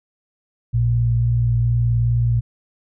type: tone pair together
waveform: sine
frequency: 57.85 / 116.9 Hz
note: A#1 / A#2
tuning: -13 / +5 cents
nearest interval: octave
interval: 1218 cents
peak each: -23 / -15 dBFS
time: 0.73-2.41 s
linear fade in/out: 20 ms
effects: none